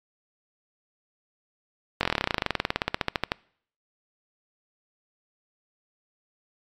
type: slowing click train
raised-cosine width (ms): 0.3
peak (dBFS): -6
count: 30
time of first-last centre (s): 2.01-3.319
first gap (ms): 21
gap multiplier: 1.05
effects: noise-tail reverb RT60 0.6 s tail -25 dB re dry + MP3 96 kbps